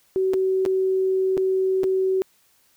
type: tone with dropouts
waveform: sine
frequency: 378.5 Hz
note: F#4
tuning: 39 cents sharp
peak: -18 dBFS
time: 0.16-2.22 s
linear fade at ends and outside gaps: 0 ms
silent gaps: 0.335-0.34 / 0.652-0.661 / 1.37-1.377 / 1.834-1.84 s
effects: white hiss -61 dBFS RMS until 2.76 s